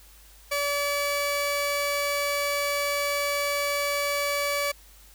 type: tone pair together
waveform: sawtooth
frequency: 573.5 / 1147 Hz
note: D5 / D6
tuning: -41 / -41 cents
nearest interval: octave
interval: 1200 cents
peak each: -23 / -22 dBFS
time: 0.51-4.72 s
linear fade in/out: 10 ms
effects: added 50 Hz sine -52 dBFS peak until 5.14 s + white hiss -54 dBFS RMS until 5.14 s